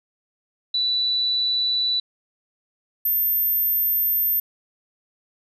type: tone pair in turn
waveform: sine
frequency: 3963 / 13330 Hz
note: B7 / G#9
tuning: +5 / +5 cents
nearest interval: octave + major sixth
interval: 2100 cents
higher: second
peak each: -19 / -18 dBFS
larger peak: second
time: 0.74-2 / 3.05-4.4 s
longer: second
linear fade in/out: 5 ms
effects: none